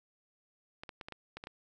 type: clicks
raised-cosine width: 0.3 ms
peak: -27 dBFS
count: 8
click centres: 0.835 / 0.892 / 1.012 / 1.085 / 1.123 / 1.37 / 1.439 / 1.471 s
effects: none